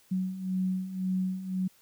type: beating tone pair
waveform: sine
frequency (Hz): 185 / 186.9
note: F#3 / F#3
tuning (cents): 0 / +18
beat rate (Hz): 1.9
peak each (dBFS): -34 / -29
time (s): 0.11-1.68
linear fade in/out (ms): 10
effects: white hiss -62 dBFS RMS until 1.81 s